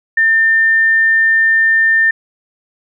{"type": "tone", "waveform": "sine", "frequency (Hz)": 1800, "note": "A6", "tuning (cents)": 39, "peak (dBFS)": -8, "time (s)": [0.17, 2.11], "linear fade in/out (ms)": 5, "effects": []}